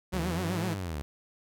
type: tone with vibrato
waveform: sawtooth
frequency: 174.61 Hz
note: F3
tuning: in tune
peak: -26 dBFS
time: 0.12-0.75 s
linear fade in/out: 20 ms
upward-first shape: sine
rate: 7.9 Hz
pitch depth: 130 cents each way
type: linear two-way sweep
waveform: sawtooth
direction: up then down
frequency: 67.8 to 110 to 67.8 Hz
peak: -29 dBFS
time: 0.13-1.02 s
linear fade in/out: 0 ms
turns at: 0.67 s
effects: none